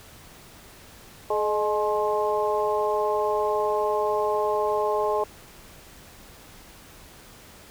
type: harmonic tone with a mistuned harmonic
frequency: 212.1 Hz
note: G#3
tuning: 37 cents sharp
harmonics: 2 / 3 / 4 / 5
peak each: -25 / -27 / -28 / -29 dBFS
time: 1.3-5.24 s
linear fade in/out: 5 ms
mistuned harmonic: 3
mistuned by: -54 cents
effects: pink hiss -48 dBFS RMS until 7.7 s